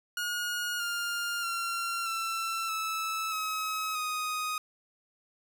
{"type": "tone with pitch steps", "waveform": "sawtooth", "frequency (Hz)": [1439, 1405.3, 1372.4, 1340.3, 1308.9, 1278.3, 1248.4], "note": ["F#6", "F6", "F6", "E6", "E6", "D#6", "D#6"], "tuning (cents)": [-49, 10, -31, 28, -13, 46, 5], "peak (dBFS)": -27, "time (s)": [0.17, 4.58], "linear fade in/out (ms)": 2, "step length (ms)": 630, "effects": []}